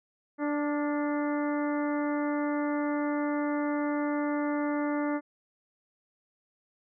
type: harmonic tone with a mistuned harmonic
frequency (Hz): 293.7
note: D4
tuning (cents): 0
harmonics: 1 / 2 / 3 / 4 / 5 / 6 / 7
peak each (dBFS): -28 / -34 / -38 / -40 / -42 / -44 / -45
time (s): 0.38-5.21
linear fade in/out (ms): 50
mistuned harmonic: 5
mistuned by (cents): -39
effects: none